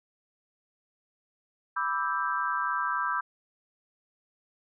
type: chord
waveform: sine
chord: E minor seventh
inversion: second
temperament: equal with one note detuned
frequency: 987.8 / 1174.7 / 1318.5 / 1576.2 Hz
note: B5 / D6 / E6 / G6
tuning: 0 / 0 / 0 / +9 cents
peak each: -32 dBFS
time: 1.76-3.21 s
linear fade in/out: 10 ms
effects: none